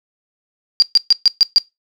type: tone bursts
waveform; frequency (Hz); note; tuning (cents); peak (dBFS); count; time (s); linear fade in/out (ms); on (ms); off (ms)
sine; 4772; D8; +27; -6; 6; 0.8-1.582; 0; 22; 130
effects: noise-tail reverb RT60 0.2 s tail -22 dB re dry